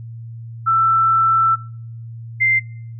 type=tone pair in turn; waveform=sine; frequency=1332 / 2087 Hz; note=E6 / C7; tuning=+18 / -5 cents; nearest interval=minor sixth; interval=777 cents; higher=second; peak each=-12 dBFS; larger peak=neither; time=0.66-1.56 / 2.4-2.6 s; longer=first; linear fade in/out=20 ms; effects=noise-tail reverb RT60 0.6 s tail -23 dB re dry + added 115 Hz sine -30 dBFS peak until 2.99 s